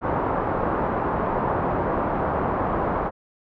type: low-pass noise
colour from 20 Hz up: white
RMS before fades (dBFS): -24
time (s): 0.01-3.11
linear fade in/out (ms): 50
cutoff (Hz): 1100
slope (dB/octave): 24
effects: none